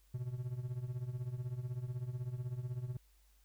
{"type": "tone with tremolo", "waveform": "triangle", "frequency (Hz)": 124.1, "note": "B2", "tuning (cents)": 9, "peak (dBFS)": -32, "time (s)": [0.14, 2.97], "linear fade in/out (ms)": 5, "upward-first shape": "triangle", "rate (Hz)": 16, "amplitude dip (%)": 85, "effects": ["added 50 Hz sine -65 dBFS peak until 3.44 s", "white hiss -73 dBFS RMS until 3.44 s"]}